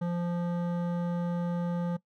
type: tone with hard clipping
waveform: sine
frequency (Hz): 173.7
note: F3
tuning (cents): -9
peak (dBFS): -30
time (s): 0.01-1.97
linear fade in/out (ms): 10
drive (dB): 13
effects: noise-tail reverb RT60 0.1 s tail -19 dB re dry